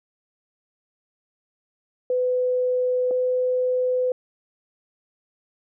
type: tone pair in turn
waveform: sine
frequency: 502 / 504.6 Hz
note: B4 / B4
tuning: +28 / +37 cents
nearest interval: unison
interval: 9 cents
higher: second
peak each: -19 dBFS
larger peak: neither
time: 2.1-3.11 / 3.11-4.12 s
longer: neither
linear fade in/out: 2 ms
effects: none